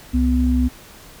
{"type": "tone pair together", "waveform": "sine", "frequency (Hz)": [66.36, 250], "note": ["C2", "B3"], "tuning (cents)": [25, 21], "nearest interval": "octave + major seventh", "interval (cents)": 2296, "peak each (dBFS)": -17, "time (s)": [0.13, 0.69], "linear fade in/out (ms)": 20, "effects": ["pink hiss -43 dBFS RMS until 1.2 s"]}